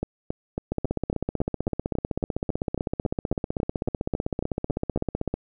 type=two click trains; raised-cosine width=2 ms; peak=-13 / -12 dBFS; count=19 / 74; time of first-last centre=0.03-4.975 / 0.72-5.34 s; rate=3.64 / 15.8 Hz; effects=none